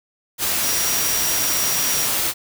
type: tone in noise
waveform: sine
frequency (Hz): 5710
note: F8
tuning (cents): +37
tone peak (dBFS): -24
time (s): 0.6-2.09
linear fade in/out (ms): 50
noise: white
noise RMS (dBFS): -21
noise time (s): 0.38-2.34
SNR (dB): -6
effects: none